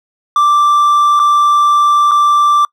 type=tone with dropouts; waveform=triangle; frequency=1174.7 Hz; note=D6; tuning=in tune; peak=-5 dBFS; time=0.36-2.65 s; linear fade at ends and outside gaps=2 ms; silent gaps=1.194-1.198 / 2.112-2.116 s; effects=noise-tail reverb RT60 0.1 s tail -25 dB re dry